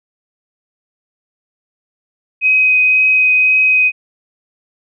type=tone with vibrato; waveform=sine; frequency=2519 Hz; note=D#7; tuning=21 cents sharp; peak=-8 dBFS; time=2.41-3.92 s; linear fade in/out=50 ms; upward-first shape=triangle; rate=1.9 Hz; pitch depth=9 cents each way; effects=none